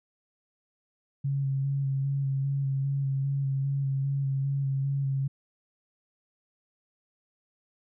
sine tone with vibrato, 137.3 Hz, C#3, 16 cents flat, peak -25 dBFS, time 1.24-5.28 s, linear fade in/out 10 ms, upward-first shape square, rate 2.5 Hz, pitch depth 18 cents each way, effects none

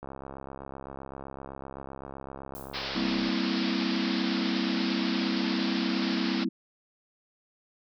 click train, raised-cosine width 1 ms, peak -26 dBFS, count 222, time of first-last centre 0.03-3.29 s, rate 67.8 Hz
violet noise with exponential decay, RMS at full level -42 dBFS, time 2.55-2.97 s, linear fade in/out 0 ms, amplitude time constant 90 ms
white band-pass noise, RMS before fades -35 dBFS, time 2.73-6.45 s, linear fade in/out 20 ms, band 400 to 5200 Hz, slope 96 dB/octave
sine chord, C dominant seventh, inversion second, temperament equal, 196 / 233.1 / 261.6 / 329.6 Hz, G3 / Bb3 / C4 / E4, 0 / 0 / 0 / 0 cents, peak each -32 dBFS, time 2.95-6.49 s, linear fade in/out 10 ms
effects none

